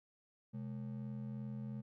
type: ring-modulated tone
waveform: triangle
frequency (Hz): 170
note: F3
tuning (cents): -46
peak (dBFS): -36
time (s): 0.53-1.82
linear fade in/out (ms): 20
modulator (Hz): 41.4
effects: none